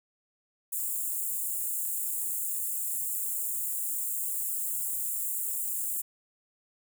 white high-pass noise, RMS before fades -32 dBFS, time 0.72-6.02 s, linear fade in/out 10 ms, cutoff 7100 Hz, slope 96 dB/octave, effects none

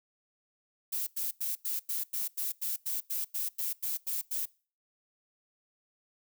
violet noise bursts, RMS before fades -33 dBFS, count 15, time 0.92-4.458 s, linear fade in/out 10 ms, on 150 ms, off 92 ms, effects noise-tail reverb RT60 0.4 s tail -24 dB re dry

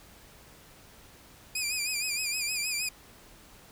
15% pulse tone with vibrato, 2446 Hz, D#7, 30 cents flat, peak -22 dBFS, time 1.55-2.89 s, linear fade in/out 5 ms, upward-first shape sine, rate 6.4 Hz, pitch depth 78 cents each way, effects pink hiss -54 dBFS RMS until 3.71 s

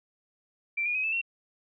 sine tone with pitch steps, 2349 / 2437 / 2529 / 2625 / 2723 Hz, D7 / D#7 / D#7 / E7 / F7, 0 / -37 / +28 / -8 / -44 cents, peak -26 dBFS, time 0.77-1.215 s, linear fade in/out 10 ms, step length 89 ms, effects none

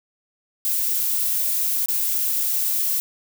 violet noise with dropouts, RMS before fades -22 dBFS, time 0.65-3 s, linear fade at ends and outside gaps 0 ms, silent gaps 1.859-1.885 s, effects none

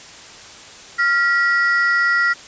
triangle ring-modulated tone, 1661.2 Hz, G#6, in tune, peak -9 dBFS, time 0.98-2.34 s, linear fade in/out 20 ms, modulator 269 Hz, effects white hiss -39 dBFS RMS until 2.47 s + resampled to 16000 Hz

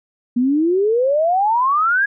sine exponential sweep, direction up, 236.2 to 1677 Hz, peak -13 dBFS, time 0.36-2.06 s, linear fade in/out 10 ms, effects none

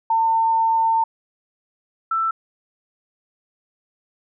sine tone pair in turn, 902 / 1329.7 Hz, A5 / E6, +43 / +15 cents, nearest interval perfect fifth, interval 672 cents, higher second, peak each -15 / -18 dBFS, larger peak first, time 0.1-1.04 / 2.11-2.31 s, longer first, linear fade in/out 5 ms, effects none

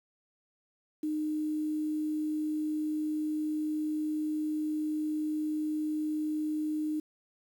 sine tone with quantisation, 306.6 Hz, D#4, 25 cents flat, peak -29 dBFS, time 1.03-7 s, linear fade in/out 5 ms, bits 9, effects none

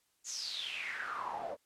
pink noise with band-pass filter sweep, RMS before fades -40 dBFS, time 0.24-1.57 s, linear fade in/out 50 ms, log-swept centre 7000 to 550 Hz, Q 8, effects white hiss -75 dBFS RMS until 1.65 s + low-pass 12000 Hz 12 dB/octave

